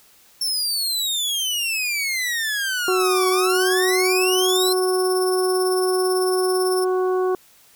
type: exponential two-way sweep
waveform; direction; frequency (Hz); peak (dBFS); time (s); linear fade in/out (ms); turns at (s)
sawtooth; down then up; 5450 to 1117 to 4173; -18; 0.41-4.73; 5; 3.29
type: harmonic tone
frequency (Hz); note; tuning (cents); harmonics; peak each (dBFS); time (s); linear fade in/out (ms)
370; F#4; 0; 1 / 2 / 3 / 4; -18 / -29 / -29 / -38; 2.88-7.35; 2
type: tone with tremolo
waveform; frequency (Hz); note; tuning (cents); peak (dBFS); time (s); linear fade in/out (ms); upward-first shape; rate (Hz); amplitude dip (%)
10% pulse; 5370; E8; +31; -18; 2.99-6.85; 20; triangle; 18; 65
effects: white hiss -53 dBFS RMS until 7.75 s